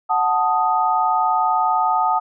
sine chord, D# diminished, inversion first, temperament equal, 740 / 880 / 1244.5 Hz, F#5 / A5 / D#6, 0 / 0 / 0 cents, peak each -20 / -19 / -20 dBFS, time 0.09-2.2 s, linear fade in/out 20 ms, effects none

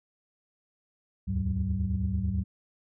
sine tone cluster, 73.4 / 82.4 / 102.9 / 190 Hz, D2 / E2 / G#2 / F#3, 0 / 0 / -16 / +46 cents, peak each -31 dBFS, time 1.27-2.44 s, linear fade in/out 20 ms, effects tanh soft clip ceiling -17 dBFS

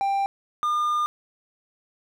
triangle tone pair in turn, 790 / 1208.9 Hz, G5 / D6, +13 / +50 cents, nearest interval perfect fifth, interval 737 cents, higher second, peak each -19 dBFS, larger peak neither, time 0.01-0.26 / 0.63-1.06 s, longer second, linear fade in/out 0 ms, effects none

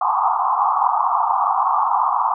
white band-pass noise, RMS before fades -18 dBFS, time 0.01-2.34 s, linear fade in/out 5 ms, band 740 to 1200 Hz, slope 96 dB/octave, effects none

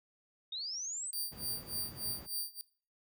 sine linear sweep, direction up, 3616 to 8372 Hz, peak -37 dBFS, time 0.52-1.11 s, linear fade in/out 5 ms
5% pulse tone with tremolo, 4688 Hz, D8, 4 cents flat, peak -27 dBFS, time 1.13-2.61 s, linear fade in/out 0 ms, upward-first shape sine, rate 3.4 Hz, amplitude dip 95%
brown noise, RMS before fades -45 dBFS, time 1.31-2.27 s, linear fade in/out 20 ms
effects noise-tail reverb RT60 0.4 s tail -20 dB re dry + high-pass 100 Hz 12 dB/octave

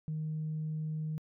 sine tone, 155.56 Hz, D#3, in tune, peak -32 dBFS, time 0.08-1.18 s, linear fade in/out 0 ms, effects tanh soft clip ceiling -29 dBFS

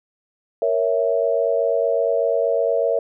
sine chord, A# diminished, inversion none, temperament equal, 466.2 / 554.4 / 659.3 Hz, A#4 / C#5 / E5, 0 / 0 / 0 cents, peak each -21 dBFS, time 0.62-2.99 s, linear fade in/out 2 ms, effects none

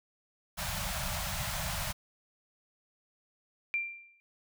pink band-stop noise, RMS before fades -35 dBFS, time 0.57-1.93 s, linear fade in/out 20 ms, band 200 to 570 Hz, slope 96 dB/octave
sine tone with exponential decay, 2368 Hz, D7, 14 cents sharp, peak -26 dBFS, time 3.74-4.2 s, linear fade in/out 0 ms, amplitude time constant 100 ms
effects none

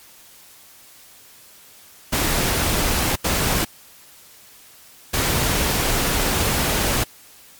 pink noise bursts at uneven times, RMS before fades -20 dBFS, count 3, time 2.12-3.16 / 3.24-3.65 / 5.13-7.04 s, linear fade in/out 10 ms, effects white hiss -47 dBFS RMS until 7.59 s + MP3 96 kbps

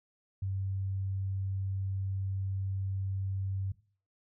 sine tone, 96.5 Hz, G2, 27 cents flat, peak -31 dBFS, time 0.42-3.72 s, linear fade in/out 5 ms, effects noise-tail reverb RT60 0.4 s tail -17 dB re dry

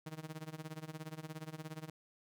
sawtooth tone with tremolo, 157.1 Hz, D#3, 17 cents sharp, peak -37 dBFS, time 0.06-1.9 s, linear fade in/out 5 ms, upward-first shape sine, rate 17 Hz, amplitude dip 90%, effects none

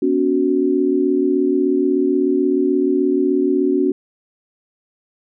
sine chord, B suspended second, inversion none, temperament equal with one note detuned, 246.9 / 283.3 / 370 Hz, B3 / C#4 / F#4, 0 / +38 / 0 cents, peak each -22 / -17 / -17 dBFS, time 0.02-3.92 s, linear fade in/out 5 ms, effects none

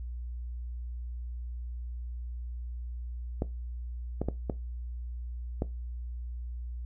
clicks, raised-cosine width 2 ms, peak -16 dBFS, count 5, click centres 3.421 / 4.216 / 4.286 / 4.498 / 5.621 s, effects noise-tail reverb RT60 0.2 s tail -17 dB re dry + added 60 Hz sine -35 dBFS peak until 6.85 s

